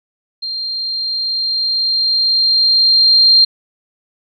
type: tone with level ramp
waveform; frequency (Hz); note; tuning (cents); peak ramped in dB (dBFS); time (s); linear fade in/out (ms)
sine; 4186; C8; 0; -20 to -5; 0.42-3.45; 10
effects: none